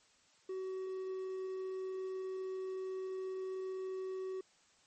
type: tone with quantisation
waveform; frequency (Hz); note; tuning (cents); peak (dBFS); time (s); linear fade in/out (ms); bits
triangle; 377; F#4; +32; -36; 0.49-4.41; 5; 11
effects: white hiss -68 dBFS RMS until 4.86 s + MP3 32 kbps